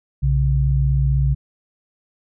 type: tone pair together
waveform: sine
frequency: 61.35 / 137.2 Hz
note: B1 / C#3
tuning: -11 / -17 cents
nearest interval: octave + major second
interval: 1394 cents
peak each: -17 dBFS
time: 0.22-1.35 s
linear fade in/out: 20 ms
effects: none